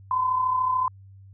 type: tone pair together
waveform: sine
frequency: 987.8 / 1021.5 Hz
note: B5 / C6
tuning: 0 / -42 cents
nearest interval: minor second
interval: 58 cents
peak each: -30 / -21 dBFS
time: 0.11-0.88 s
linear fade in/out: 2 ms
effects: added 97 Hz sine -45 dBFS peak until 1.33 s